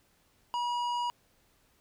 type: tone with tanh clipping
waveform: triangle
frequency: 964 Hz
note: B5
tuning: 42 cents flat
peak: -31 dBFS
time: 0.54-1.1 s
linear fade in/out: 0 ms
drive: 16 dB
effects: pink hiss -68 dBFS RMS until 1.8 s